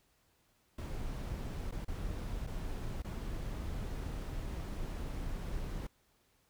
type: noise with dropouts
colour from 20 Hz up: brown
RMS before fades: -39 dBFS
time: 0.78-5.87 s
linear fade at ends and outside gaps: 5 ms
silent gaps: 1.712-1.722 / 1.848-1.88 / 2.467-2.471 / 3.022-3.044 s
effects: pink hiss -72 dBFS RMS until 6.49 s